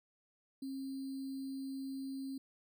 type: tone with sample-and-hold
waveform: sine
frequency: 269.1 Hz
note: C4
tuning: 49 cents sharp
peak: -39 dBFS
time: 0.62-2.38 s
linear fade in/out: 5 ms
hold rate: 4410 Hz
effects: none